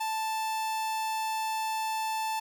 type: tone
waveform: 45% pulse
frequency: 880 Hz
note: A5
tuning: in tune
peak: -29 dBFS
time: 0-2.4 s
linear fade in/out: 10 ms
effects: none